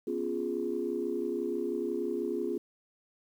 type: chord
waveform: sine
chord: C# dominant seventh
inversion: third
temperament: equal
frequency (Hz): 246.9 / 277.2 / 349.2 / 415.3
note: B3 / C#4 / E#4 / G#4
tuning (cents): 0 / 0 / 0 / 0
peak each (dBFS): -37 / -38 / -33 / -34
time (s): 0.07-2.58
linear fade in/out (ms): 5
effects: tanh soft clip ceiling -20 dBFS + 10-bit